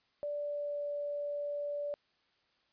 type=tone with pitch glide; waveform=sine; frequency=584 to 580.3 Hz; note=D5 to D5; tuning=-10 to -21 cents; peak=-34 dBFS; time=0.23-1.94 s; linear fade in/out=0 ms; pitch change=-11 cents; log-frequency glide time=0.36-0.82 s; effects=white hiss -73 dBFS RMS until 2.72 s + resampled to 11025 Hz